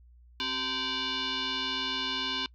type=tone with frequency modulation; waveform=sine; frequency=264.3 Hz; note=C4; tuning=18 cents sharp; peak=-29 dBFS; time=0.4-2.46 s; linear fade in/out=0 ms; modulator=647 Hz; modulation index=6.5; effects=noise-tail reverb RT60 0.1 s tail -25 dB re dry + added 60 Hz sine -53 dBFS peak until 2.54 s